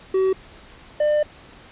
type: tone pair in turn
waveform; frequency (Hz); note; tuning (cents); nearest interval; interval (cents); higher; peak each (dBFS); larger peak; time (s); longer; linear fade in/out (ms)
triangle; 379.6 / 598.8; F#4 / D5; +44 / +33; minor sixth; 789; second; -14; neither; 0.14-0.33 / 1-1.23; second; 5
effects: pink hiss -46 dBFS RMS until 1.71 s + resampled to 8000 Hz